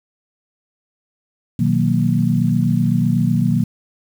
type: chord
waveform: sine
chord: B major seventh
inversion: none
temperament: equal with one note detuned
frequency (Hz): 123.47 / 157.19 / 185 / 233.1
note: B2 / D#3 / F#3 / A#3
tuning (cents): 0 / +18 / 0 / 0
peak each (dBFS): -19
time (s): 1.59-3.64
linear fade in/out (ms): 5
effects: 7-bit

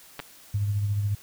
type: clicks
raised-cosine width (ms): 0.3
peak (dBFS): -18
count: 2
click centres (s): 0.193 / 0.2
type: tone with tremolo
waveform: sine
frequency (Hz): 102.4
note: G#2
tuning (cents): -24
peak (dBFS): -21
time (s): 0.54-1.15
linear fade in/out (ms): 5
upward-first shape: triangle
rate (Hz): 14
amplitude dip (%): 45
effects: white hiss -51 dBFS RMS until 1.22 s

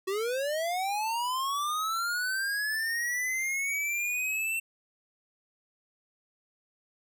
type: linear sweep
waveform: square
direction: up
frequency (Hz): 371 to 2704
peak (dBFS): -29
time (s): 0.07-4.6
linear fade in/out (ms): 10
effects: none

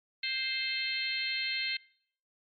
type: harmonic tone with a mistuned harmonic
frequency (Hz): 524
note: C5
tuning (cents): +2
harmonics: 3 / 4 / 5 / 6 / 7 / 8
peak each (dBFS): -44 / -35 / -38 / -39 / -42 / -35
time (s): 0.23-1.77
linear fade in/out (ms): 5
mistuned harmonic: 3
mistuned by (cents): +17
effects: noise-tail reverb RT60 0.6 s tail -22 dB re dry + MP3 48 kbps

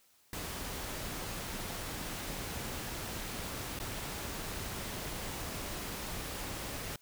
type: noise with dropouts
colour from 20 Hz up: pink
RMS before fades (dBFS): -40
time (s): 0.33-6.96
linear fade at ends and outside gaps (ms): 2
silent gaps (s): 3.79-3.799
effects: white hiss -67 dBFS RMS until 7.01 s

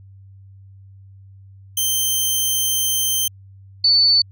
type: tone pair in turn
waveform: 10% pulse / sine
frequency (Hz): 3123 / 4493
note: G7 / C#8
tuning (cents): -7 / +23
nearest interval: tritone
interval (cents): 630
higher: second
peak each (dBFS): -9 / -11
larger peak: first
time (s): 1.77-3.28 / 3.84-4.22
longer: first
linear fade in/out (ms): 5
effects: added 97 Hz sine -41 dBFS peak until 4.31 s

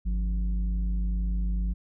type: tone pair together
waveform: sine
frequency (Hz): 51.07 / 180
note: G#1 / F#3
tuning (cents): -28 / -47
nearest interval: octave + minor seventh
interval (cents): 2181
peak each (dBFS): -23 / -33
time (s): 0.05-1.74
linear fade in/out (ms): 20
effects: tanh soft clip ceiling -21 dBFS

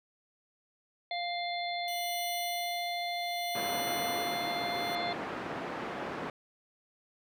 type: harmonic tone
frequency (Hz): 698.5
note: F5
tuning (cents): 0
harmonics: 1 / 3 / 5 / 6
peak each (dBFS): -34 / -39 / -41 / -42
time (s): 1.11-5.13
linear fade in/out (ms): 2
type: tone with tremolo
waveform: 5% pulse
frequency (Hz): 2960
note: F#7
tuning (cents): 0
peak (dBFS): -30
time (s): 1.88-4.95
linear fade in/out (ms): 0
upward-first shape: sine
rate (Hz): 0.63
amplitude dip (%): 80
type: band-pass noise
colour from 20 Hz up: pink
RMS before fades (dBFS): -38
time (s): 3.55-6.3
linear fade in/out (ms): 2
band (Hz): 250 to 1700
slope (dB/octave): 12
effects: none

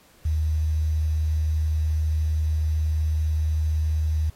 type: tone with quantisation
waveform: sine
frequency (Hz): 77.78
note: D#2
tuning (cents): 0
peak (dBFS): -20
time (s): 0.25-4.3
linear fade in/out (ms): 5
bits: 8
effects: pink hiss -56 dBFS RMS until 4.35 s + AAC 48 kbps

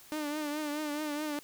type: tone with vibrato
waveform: sawtooth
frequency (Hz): 299.3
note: D4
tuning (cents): +33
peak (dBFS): -29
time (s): 0.12-1.39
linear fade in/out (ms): 0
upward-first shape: triangle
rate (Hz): 4.7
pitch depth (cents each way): 65
effects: white hiss -55 dBFS RMS until 1.43 s

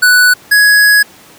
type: tone pair in turn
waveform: square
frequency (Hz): 1484 / 1671.6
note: F#6 / G#6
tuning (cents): +5 / +11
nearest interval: major second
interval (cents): 206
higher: second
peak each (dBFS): -5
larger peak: neither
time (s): 0.02-0.34 / 0.51-1.03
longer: second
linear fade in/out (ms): 10
effects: pink hiss -39 dBFS RMS until 1.38 s + high-pass 150 Hz 12 dB/octave

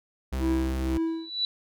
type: tone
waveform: 45% pulse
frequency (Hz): 65.41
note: C2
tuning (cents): 0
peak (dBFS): -27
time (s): 0.32-0.98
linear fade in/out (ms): 10
type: tone with tremolo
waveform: triangle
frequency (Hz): 326.7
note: E4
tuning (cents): -15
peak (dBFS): -21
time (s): 0.39-1.3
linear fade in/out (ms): 50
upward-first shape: triangle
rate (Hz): 2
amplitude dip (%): 90
type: tone with exponential growth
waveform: sine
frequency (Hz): 3951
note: B7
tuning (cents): 0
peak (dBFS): -21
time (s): 1.07-1.45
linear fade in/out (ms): 1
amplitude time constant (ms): 82
effects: none

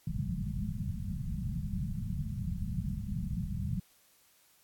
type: low-pass noise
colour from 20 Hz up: white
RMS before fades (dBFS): -35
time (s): 0.07-3.8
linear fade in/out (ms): 2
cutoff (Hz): 210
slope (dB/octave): 96
effects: white hiss -65 dBFS RMS until 4.63 s + AAC 64 kbps

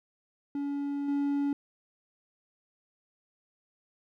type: tone with level steps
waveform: triangle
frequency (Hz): 283.6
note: C#4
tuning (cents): +40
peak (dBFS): -28 / -24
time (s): 0.55-1.53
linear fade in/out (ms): 2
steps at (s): 1.08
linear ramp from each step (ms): 5
effects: none

